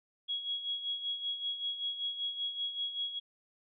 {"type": "tone with tremolo", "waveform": "sine", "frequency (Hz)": 3322, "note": "G#7", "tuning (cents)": 0, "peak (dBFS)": -31, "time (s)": [0.28, 3.2], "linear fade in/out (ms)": 20, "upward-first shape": "sine", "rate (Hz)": 5.2, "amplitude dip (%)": 65, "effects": []}